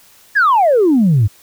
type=exponential sweep; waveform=sine; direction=down; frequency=1761 to 95.4 Hz; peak=-7 dBFS; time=0.35-1.28 s; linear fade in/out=20 ms; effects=tanh soft clip ceiling -5 dBFS + white hiss -47 dBFS RMS until 1.42 s